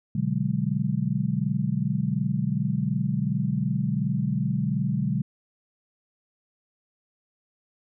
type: chord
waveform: sine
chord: G# half-diminished seventh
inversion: first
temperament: equal with one note detuned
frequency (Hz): 123.47 / 146.24 / 185 / 207.7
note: B2 / D3 / F#3 / G#3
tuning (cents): 0 / -7 / 0 / 0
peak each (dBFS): -29 / -27 / -28 / -29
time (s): 0.15-5.22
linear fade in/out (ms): 5
effects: none